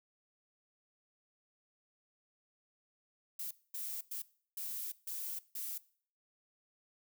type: noise bursts at uneven times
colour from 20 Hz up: violet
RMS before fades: -41 dBFS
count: 6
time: 3.39-3.51 / 3.74-4.01 / 4.11-4.22 / 4.57-4.92 / 5.07-5.39 / 5.55-5.78 s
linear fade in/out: 5 ms
effects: noise-tail reverb RT60 0.5 s tail -20 dB re dry